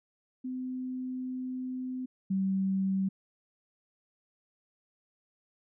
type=tone pair in turn; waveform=sine; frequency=255.6 / 192.13 Hz; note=C4 / G3; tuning=-40 / -35 cents; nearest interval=perfect fourth; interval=495 cents; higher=first; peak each=-33 / -26 dBFS; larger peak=second; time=0.44-2.06 / 2.3-3.09 s; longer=first; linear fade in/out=10 ms; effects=none